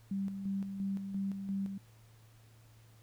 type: tone with tremolo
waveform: sine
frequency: 195.7 Hz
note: G3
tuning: 3 cents flat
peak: -32 dBFS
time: 0.11-1.78 s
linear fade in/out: 5 ms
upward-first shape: square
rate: 2.9 Hz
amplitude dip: 50%
effects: added 112 Hz sine -58 dBFS peak until 3.02 s + pink hiss -66 dBFS RMS until 3.02 s